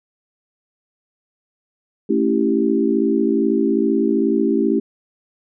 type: chord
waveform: sine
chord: A dominant seventh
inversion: none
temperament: equal with one note detuned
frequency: 221.3 / 277.2 / 329.6 / 392 Hz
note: A3 / C#4 / E4 / G4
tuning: +10 / 0 / 0 / 0 cents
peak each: -20 dBFS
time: 2.09-4.8 s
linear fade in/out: 10 ms
effects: none